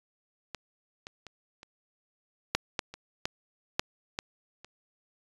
clicks, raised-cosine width 0.2 ms, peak -19 / -24 / -27 / -30 / -6 / -11 / -25 / -12 / -7 / -14 / -29 dBFS, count 11, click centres 0.547 / 1.069 / 1.267 / 1.631 / 2.55 / 2.792 / 2.94 / 3.255 / 3.795 / 4.189 / 4.646 s, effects resampled to 24000 Hz

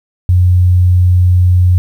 sine tone, 90 Hz, F#2, 47 cents flat, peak -5 dBFS, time 0.29-1.78 s, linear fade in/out 0 ms, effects 7-bit

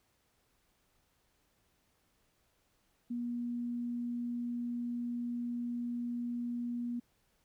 sine tone, 240 Hz, B3, 49 cents flat, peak -34 dBFS, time 3.1-7 s, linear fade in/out 10 ms, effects pink hiss -74 dBFS RMS until 7.44 s

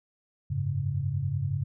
sine chord, F# suspended second, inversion none, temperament equal with one note detuned, 92.5 / 103.05 / 138.59 Hz, F#2 / G#2 / C#3, 0 / -13 / 0 cents, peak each -33 / -31 / -29 dBFS, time 0.5-1.64 s, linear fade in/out 10 ms, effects none

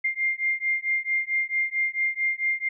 sine beating tone pair, 2106 / 2110.5 Hz, C7 / C7, +11 / +14 cents, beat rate 4.5 Hz, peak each -26 dBFS, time 0.04-2.69 s, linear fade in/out 10 ms, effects none

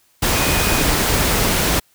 sine tone in noise, 2489 Hz, D#7, in tune, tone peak -25 dBFS, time 0.35-0.83 s, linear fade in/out 10 ms, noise pink, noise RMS -17 dBFS, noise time 0.22-1.8 s, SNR -11 dB, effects white hiss -58 dBFS RMS until 1.94 s

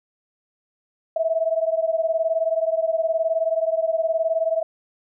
sine beating tone pair, 645 / 664 Hz, E5 / E5, -38 / +12 cents, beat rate 19 Hz, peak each -21 / -23 dBFS, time 1.16-4.63 s, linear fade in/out 5 ms, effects none

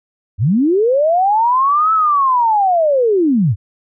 sine linear two-way sweep, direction up then down, 82.41 to 1318.5 to 82.41 Hz, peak -10 dBFS, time 0.38-3.56 s, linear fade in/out 50 ms, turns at 1.93 s, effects none

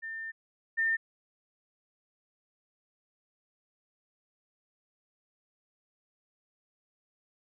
sine tone pair in turn, 1800 / 1807.1 Hz, A6 / A6, +39 / +46 cents, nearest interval unison, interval 7 cents, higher second, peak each -36 / -25 dBFS, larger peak second, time 0.02-0.32 / 0.77-0.97 s, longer first, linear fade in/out 20 ms, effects none

